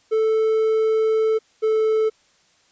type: tone pair in turn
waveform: triangle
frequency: 440 / 437.7 Hz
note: A4 / A4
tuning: 0 / -9 cents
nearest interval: unison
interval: 9 cents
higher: first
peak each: -14 dBFS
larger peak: neither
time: 0.11-1.39 / 1.62-2.1 s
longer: first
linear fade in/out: 20 ms
effects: white hiss -59 dBFS RMS until 2.71 s + resampled to 16000 Hz